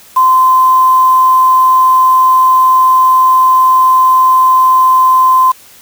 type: tone with quantisation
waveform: sine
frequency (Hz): 1033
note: C6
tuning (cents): -22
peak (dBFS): -4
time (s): 0.16-5.52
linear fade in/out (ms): 10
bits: 4
effects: white hiss -39 dBFS RMS until 5.81 s